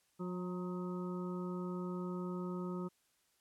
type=harmonic tone with a mistuned harmonic; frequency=180 Hz; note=F#3; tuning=47 cents flat; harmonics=1 / 2 / 3 / 5 / 6 / 7; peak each=-39 / -43 / -52 / -53 / -60 / -50 dBFS; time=0.19-2.89 s; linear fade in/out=20 ms; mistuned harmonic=5; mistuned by=+53 cents; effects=white hiss -75 dBFS RMS until 3.4 s + low-pass 12000 Hz 12 dB/octave